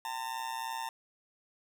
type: tone with amplitude modulation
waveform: 40% pulse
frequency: 903 Hz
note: A5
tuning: 45 cents sharp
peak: -31 dBFS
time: 0.05-0.89 s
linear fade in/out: 2 ms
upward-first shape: sine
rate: 123 Hz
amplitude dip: 75%
effects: none